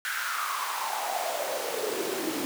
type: noise with high-pass filter sweep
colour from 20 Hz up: pink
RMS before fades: -31 dBFS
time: 0.05-2.45 s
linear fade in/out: 0 ms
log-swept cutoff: 1600 to 290 Hz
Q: 5.7
effects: none